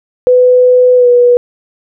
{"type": "tone with pitch glide", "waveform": "sine", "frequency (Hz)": [500, 487.2], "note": ["B4", "B4"], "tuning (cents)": [21, -24], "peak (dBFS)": -3, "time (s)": [0.27, 1.37], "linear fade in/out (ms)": 0, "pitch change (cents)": -45, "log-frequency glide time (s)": [0.96, 1.08], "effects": []}